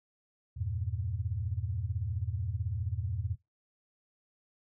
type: chord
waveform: sine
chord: E diminished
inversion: none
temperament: equal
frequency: 82.41 / 98 / 116.54 Hz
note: E2 / G2 / Bb2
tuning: 0 / 0 / 0 cents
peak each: -36 / -35 / -37 dBFS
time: 0.56-3.36 s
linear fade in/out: 20 ms
effects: noise-tail reverb RT60 0.2 s tail -20 dB re dry

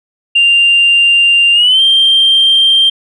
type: tone with pitch glide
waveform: sine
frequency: 2789 to 3167 Hz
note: F7 to G7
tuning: -3 to +17 cents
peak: -4 dBFS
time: 0.35-2.9 s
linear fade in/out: 10 ms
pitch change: +220 cents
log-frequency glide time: 1.53-1.82 s
effects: tanh soft clip ceiling -1 dBFS

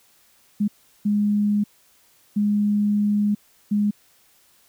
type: tone bursts at uneven times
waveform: sine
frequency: 206.9 Hz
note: G#3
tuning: 6 cents flat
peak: -17 dBFS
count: 4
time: 0.6-0.68 / 1.05-1.64 / 2.36-3.35 / 3.71-3.91 s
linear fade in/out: 10 ms
effects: white hiss -58 dBFS RMS until 4.68 s

